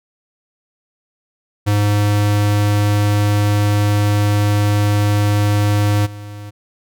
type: tone with level steps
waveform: square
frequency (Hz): 103.4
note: G#2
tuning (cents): -7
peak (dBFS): -13 / -30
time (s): 1.66-6.51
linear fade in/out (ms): 20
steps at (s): 6.05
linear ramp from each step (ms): 20
effects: none